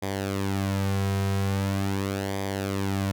sawtooth tone with flanger, 97.9 Hz, G2, 2 cents flat, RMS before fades -27 dBFS, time 0.02-3.12 s, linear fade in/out 10 ms, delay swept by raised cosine 0.72 to 3.52 ms, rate 0.42 Hz, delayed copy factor -0.65, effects none

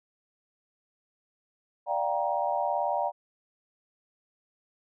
sine chord, G minor seventh, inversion second, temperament just, 588 / 705.6 / 784 / 940.8 Hz, D5 / F5 / G5 / Bb5, +2 / +18 / 0 / +16 cents, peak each -31 dBFS, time 1.86-3.12 s, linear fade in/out 50 ms, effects none

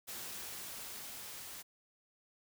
white noise with level ramp, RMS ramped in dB -44 to -48 dBFS, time 0.07-1.63 s, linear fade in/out 20 ms, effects none

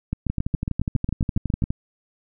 two click trains, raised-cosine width 5 ms, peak -11 / -11 dBFS, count 18 / 12, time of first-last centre 0.3-1.705 / 0.13-1.639 s, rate 12.1 / 7.29 Hz, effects none

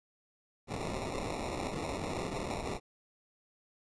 blue noise with sample-and-hold, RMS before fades -37 dBFS, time 0.67-2.8 s, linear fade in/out 50 ms, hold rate 1575 Hz, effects resampled to 22050 Hz

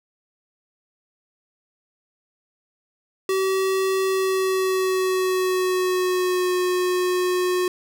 square tone with pitch glide, 382 to 362.9 Hz, G4 to F#4, -45 to -34 cents, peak -20 dBFS, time 3.29-7.68 s, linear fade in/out 2 ms, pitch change -89 cents, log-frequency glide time 4.04-6.54 s, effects none

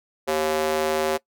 square tone with high-pass filter, 77.78 Hz, D#2, in tune, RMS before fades -23 dBFS, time 0.27-1.18 s, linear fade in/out 20 ms, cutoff 470 Hz, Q 2.5, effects noise-tail reverb RT60 0.1 s tail -21 dB re dry

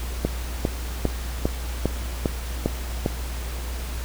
click train, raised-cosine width 2 ms, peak -7 dBFS, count 8, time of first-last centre 0.25-3.061 s, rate 2.49 Hz, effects added 60 Hz sine -28 dBFS peak until 4.04 s + pink hiss -37 dBFS RMS until 4.04 s

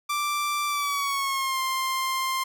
sawtooth tone with pitch glide, 1174.7 to 1052.6 Hz, D6 to C6, 0 to +10 cents, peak -21 dBFS, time 0.09-2.44 s, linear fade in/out 10 ms, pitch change -190 cents, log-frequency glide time 0.67-1.6 s, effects none

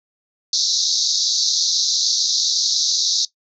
pink band-pass noise, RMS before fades -19 dBFS, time 0.53-3.25 s, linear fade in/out 2 ms, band 3800 to 6400 Hz, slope 96 dB/octave, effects noise-tail reverb RT60 0.1 s tail -17 dB re dry

